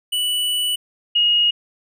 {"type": "tone pair in turn", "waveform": ["square", "sine"], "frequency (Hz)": [2960, 2874], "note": ["F#7", "F7"], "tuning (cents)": [0, 49], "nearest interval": "minor second", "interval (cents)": 51, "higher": "first", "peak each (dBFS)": [-19, -13], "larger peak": "second", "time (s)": [[0.12, 0.76], [1.15, 1.51]], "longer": "first", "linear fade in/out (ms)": 10, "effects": []}